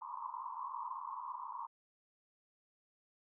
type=band-pass noise; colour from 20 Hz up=white; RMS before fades=-44 dBFS; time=0.01-1.67 s; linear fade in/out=10 ms; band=930 to 1100 Hz; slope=96 dB/octave; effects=none